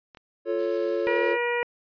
clicks, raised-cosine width 0.3 ms, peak -30 dBFS, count 2, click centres 0.148 / 0.172 s
triangle chord, F augmented, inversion none, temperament equal, 349.2 / 440 / 554.4 Hz, F4 / A4 / C#5, 0 / 0 / 0 cents, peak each -26 dBFS, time 0.45-1.38 s, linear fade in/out 50 ms
blue noise, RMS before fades -42 dBFS, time 0.58-1.34 s, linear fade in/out 20 ms
harmonic tone, 479.7 Hz, A#4, 50 cents sharp, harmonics 1 / 2 / 3 / 4 / 5 / 6, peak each -26 / -31 / -36 / -30 / -32 / -43 dBFS, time 1.07-1.63 s, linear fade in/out 0 ms
effects resampled to 11025 Hz

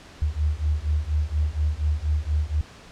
sine beating tone pair, 73.42 / 77.62 Hz, D2 / D#2, 0 / -4 cents, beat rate 4.2 Hz, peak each -24 dBFS, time 0.22-2.61 s, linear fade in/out 0 ms, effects pink hiss -46 dBFS RMS until 2.91 s + low-pass 6000 Hz 12 dB/octave

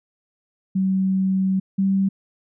sine tone pair in turn, 190.2 / 193.86 Hz, F#3 / G3, +48 / -19 cents, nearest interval unison, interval 33 cents, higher second, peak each -17 / -16 dBFS, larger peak second, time 0.75-1.6 / 1.78-2.09 s, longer first, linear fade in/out 10 ms, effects none

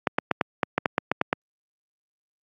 clicks, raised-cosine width 0.5 ms, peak -5 dBFS, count 11, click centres 0.072 / 0.185 / 0.313 / 0.412 / 0.632 / 0.78 / 0.858 / 0.981 / 1.116 / 1.214 / 1.329 s, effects high-pass 150 Hz 12 dB/octave + Opus 48 kbps

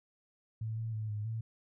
sine tone with pitch steps, 110.8 / 112.5 / 108.6 / 105.1 / 112.4 Hz, A2 / A2 / A2 / G#2 / A2, +13 / +39 / -22 / +21 / +37 cents, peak -34 dBFS, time 0.61-1.41 s, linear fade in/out 5 ms, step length 160 ms, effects none

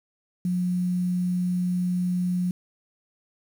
sine tone, 179.6 Hz, F3, 49 cents sharp, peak -22 dBFS, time 0.45-2.51 s, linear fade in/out 2 ms, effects 8-bit

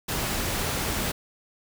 pink noise, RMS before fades -28 dBFS, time 0.08-1.12 s, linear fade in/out 10 ms, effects none

